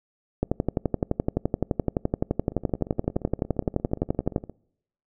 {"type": "two click trains", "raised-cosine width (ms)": 2, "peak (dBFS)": [-24, -9], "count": [35, 47], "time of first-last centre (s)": [[2.52, 4.497], [0.43, 4.362]], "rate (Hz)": [17.2, 11.7], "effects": ["noise-tail reverb RT60 0.8 s tail -26 dB re dry"]}